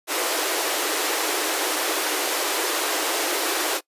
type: high-pass noise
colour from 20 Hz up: pink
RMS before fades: -24 dBFS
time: 0.07-3.81 s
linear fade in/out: 50 ms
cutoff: 300 Hz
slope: 96 dB/octave
effects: noise-tail reverb RT60 0.1 s tail -22 dB re dry + resampled to 32000 Hz